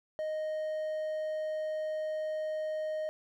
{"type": "tone", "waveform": "triangle", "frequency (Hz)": 621, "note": "D#5", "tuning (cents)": -3, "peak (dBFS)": -30, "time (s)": [0.19, 3.09], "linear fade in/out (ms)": 0, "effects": []}